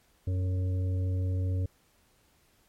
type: harmonic tone with a mistuned harmonic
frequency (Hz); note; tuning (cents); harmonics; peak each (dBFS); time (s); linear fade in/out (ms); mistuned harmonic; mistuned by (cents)
92.5; F#2; 0; 1 / 3 / 5 / 6; -26 / -41 / -45 / -48; 0.27-1.66; 5; 5; -35
effects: pink hiss -66 dBFS RMS until 2.68 s + MP3 64 kbps